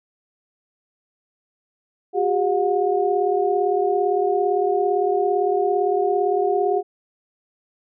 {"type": "tone cluster", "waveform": "sine", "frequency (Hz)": [366.2, 403.9, 721], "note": ["F#4", "G#4", "F#5"], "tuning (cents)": [-18, -48, -45], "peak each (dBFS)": [-23, -20, -22], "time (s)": [2.13, 6.83], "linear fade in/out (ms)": 50, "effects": []}